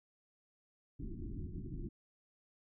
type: low-pass noise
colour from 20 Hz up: pink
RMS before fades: -43 dBFS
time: 0.99-1.89 s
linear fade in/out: 10 ms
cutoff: 370 Hz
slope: 96 dB/octave
effects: none